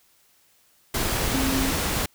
sine tone in noise, 266.8 Hz, C4, 34 cents sharp, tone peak -24 dBFS, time 1.34-1.71 s, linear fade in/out 5 ms, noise pink, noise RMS -25 dBFS, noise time 0.94-2.06 s, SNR -2 dB, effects white hiss -61 dBFS RMS until 2.14 s

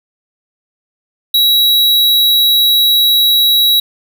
square tone, 3877 Hz, B7, 33 cents flat, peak -8 dBFS, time 1.34-3.8 s, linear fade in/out 5 ms, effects none

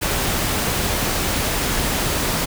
pink noise, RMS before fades -21 dBFS, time 0.01-2.46 s, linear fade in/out 20 ms, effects none

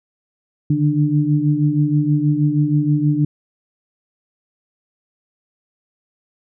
sine tone cluster, 145.3 / 151.6 / 297 Hz, D3 / D#3 / D4, -18 / -45 / +20 cents, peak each -18 dBFS, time 0.7-3.25 s, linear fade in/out 5 ms, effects none

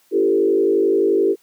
sine tone with frequency modulation, 391.6 Hz, G4, 2 cents flat, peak -13 dBFS, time 0.11-1.36 s, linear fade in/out 50 ms, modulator 51.5 Hz, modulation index 1.2, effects white hiss -58 dBFS RMS until 1.42 s + high-pass 150 Hz 12 dB/octave

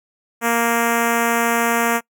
5% pulse tone with notch filter, 233.1 Hz, A#3, in tune, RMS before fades -18 dBFS, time 0.41-2.01 s, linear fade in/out 50 ms, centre 3900 Hz, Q 0.63, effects noise-tail reverb RT60 0.1 s tail -24 dB re dry

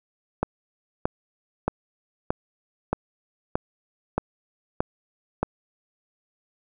click train, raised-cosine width 1 ms, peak -8 dBFS, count 9, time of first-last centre 0.43-5.43 s, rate 1.6 Hz, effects none

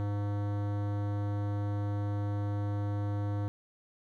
sine tone with hard clipping, 102.2 Hz, G#2, 27 cents flat, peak -32 dBFS, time 0-3.48 s, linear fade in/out 0 ms, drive 18 dB, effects none

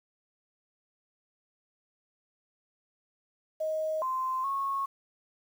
sine tone with pitch steps, 627 / 1039 / 1097 Hz, D#5 / C6 / C#6, +13 / -12 / -18 cents, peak -28 dBFS, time 3.6-4.86 s, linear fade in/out 10 ms, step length 420 ms, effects 9-bit

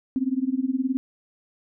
sine tone with tremolo, 261.6 Hz, C4, in tune, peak -18 dBFS, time 0.16-0.97 s, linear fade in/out 0 ms, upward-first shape sine, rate 19 Hz, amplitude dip 90%, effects none

